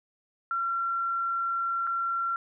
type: tone with dropouts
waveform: sine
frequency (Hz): 1365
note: F6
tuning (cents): -40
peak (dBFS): -26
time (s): 0.51-2.36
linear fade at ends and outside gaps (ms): 1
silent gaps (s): 1.869-1.873
effects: none